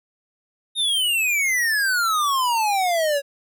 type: exponential sweep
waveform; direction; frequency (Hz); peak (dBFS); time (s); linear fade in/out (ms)
square; down; 3729 to 550; -19; 0.75-3.22; 50
effects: none